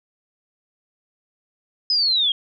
sine linear sweep, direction down, 5100 to 3191 Hz, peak -16 dBFS, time 1.9-2.32 s, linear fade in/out 2 ms, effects none

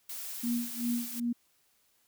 blue noise, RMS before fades -40 dBFS, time 0.09-1.2 s, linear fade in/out 5 ms
sine tone with tremolo, 238.2 Hz, A#3, 38 cents sharp, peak -27 dBFS, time 0.43-1.33 s, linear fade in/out 10 ms, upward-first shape sine, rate 2.6 Hz, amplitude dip 95%
effects white hiss -70 dBFS RMS until 2.07 s

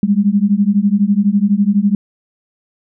sine beating tone pair, 196.9 / 208.9 Hz, G3 / G#3, +8 / +10 cents, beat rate 12 Hz, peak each -13 dBFS, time 0.03-1.95 s, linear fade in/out 2 ms, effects none

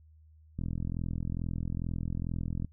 click train, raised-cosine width 5 ms, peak -22 dBFS, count 88, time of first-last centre 0.59-2.647 s, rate 42.3 Hz, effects noise-tail reverb RT60 0.1 s tail -24 dB re dry + added 78 Hz sine -55 dBFS peak until 2.72 s

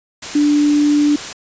sine tone in noise, 293.7 Hz, D4, in tune, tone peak -10 dBFS, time 0.35-1.16 s, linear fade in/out 5 ms, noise white, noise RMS -27 dBFS, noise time 0.22-1.33 s, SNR +14 dB, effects resampled to 16000 Hz

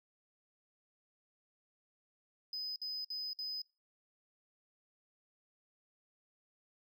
triangle tone bursts, 5020 Hz, D#8, 15 cents sharp, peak -36 dBFS, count 4, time 2.53-3.618 s, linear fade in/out 2 ms, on 230 ms, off 56 ms, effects noise-tail reverb RT60 0.3 s tail -22 dB re dry + tanh soft clip ceiling -33 dBFS

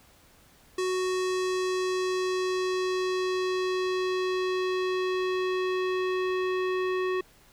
square tone with low-pass filter sweep, 370 Hz, F#4, in tune, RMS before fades -28 dBFS, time 0.78-7.21 s, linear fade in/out 5 ms, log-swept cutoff 7700 to 2500 Hz, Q 1.2, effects pink hiss -58 dBFS RMS until 7.52 s

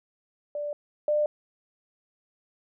sine tone pair in turn, 587.3 / 597.9 Hz, D5 / D5, 0 / +31 cents, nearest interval unison, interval 31 cents, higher second, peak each -29 / -21 dBFS, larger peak second, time 0.55-0.73 / 1.08-1.26 s, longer neither, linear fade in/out 2 ms, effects none

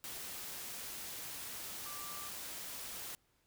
sine tone in noise, 1174.7 Hz, D6, in tune, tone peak -49 dBFS, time 1.86-2.29 s, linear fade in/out 0 ms, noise white, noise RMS -45 dBFS, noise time 0.04-3.15 s, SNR -7 dB, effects pink hiss -75 dBFS RMS until 3.46 s

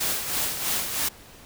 white noise with tremolo, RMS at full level -25 dBFS, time 0-1.09 s, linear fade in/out 10 ms, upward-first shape sine, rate 3.1 Hz, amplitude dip 55%, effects pink hiss -48 dBFS RMS until 1.45 s

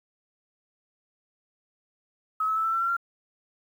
sine tone with pitch steps, 1282 / 1297.6 / 1313.5 / 1329.5 / 1345.7 / 1362.2 / 1378.8 Hz, E6 / E6 / E6 / E6 / E6 / F6 / F6, -49 / -28 / -7 / +14 / +35 / -44 / -23 cents, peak -23 dBFS, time 2.4-2.967 s, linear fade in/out 5 ms, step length 81 ms, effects 9-bit

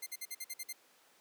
5% pulse tone bursts, 2093 Hz, C7, in tune, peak -29 dBFS, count 8, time 0.02-0.73 s, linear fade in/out 10 ms, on 45 ms, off 50 ms, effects pink hiss -65 dBFS RMS until 1.2 s + high-pass 400 Hz 12 dB/octave

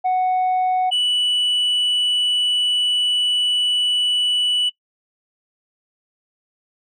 sine tone pair in turn, 740 / 2960 Hz, F#5 / F#7, 0 / 0 cents, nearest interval 2 octaves, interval 2400 cents, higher second, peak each -13 dBFS, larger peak neither, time 0.04-0.91 / 0.91-4.7 s, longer second, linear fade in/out 20 ms, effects noise-tail reverb RT60 0.1 s tail -22 dB re dry + tanh soft clip ceiling -15 dBFS

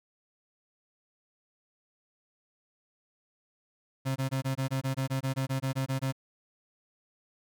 35% pulse tone bursts, 133.5 Hz, C3, 35 cents sharp, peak -26 dBFS, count 16, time 4.05-6.125 s, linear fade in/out 20 ms, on 110 ms, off 21 ms, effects none

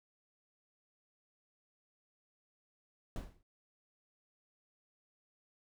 brown noise with exponential decay, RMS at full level -36 dBFS, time 3.16-3.43 s, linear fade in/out 1 ms, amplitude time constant 57 ms, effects none

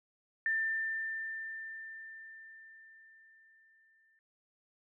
sine tone with exponential decay, 1788 Hz, A6, 27 cents sharp, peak -28 dBFS, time 0.46-4.19 s, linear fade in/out 1 ms, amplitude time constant 810 ms, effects none

